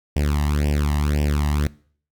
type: tone with flanger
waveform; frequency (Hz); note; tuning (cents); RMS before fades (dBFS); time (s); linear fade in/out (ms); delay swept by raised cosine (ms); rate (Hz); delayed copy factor
sawtooth; 73.42; D2; 0; -20; 0.16-1.67; 0; 0.37 to 1.05; 1.9; +1
effects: noise-tail reverb RT60 0.5 s tail -22 dB re dry